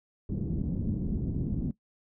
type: low-pass noise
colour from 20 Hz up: white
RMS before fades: -31 dBFS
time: 0.29-1.71 s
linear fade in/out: 2 ms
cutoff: 250 Hz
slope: 24 dB/octave
effects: noise-tail reverb RT60 0.1 s tail -18 dB re dry